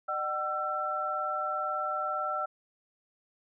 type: tone cluster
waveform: sine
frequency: 606 / 758 / 1341 Hz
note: D#5 / F#5 / E6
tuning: -46 / +42 / +29 cents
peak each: -36 / -36 / -31 dBFS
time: 0.08-2.46 s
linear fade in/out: 10 ms
effects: none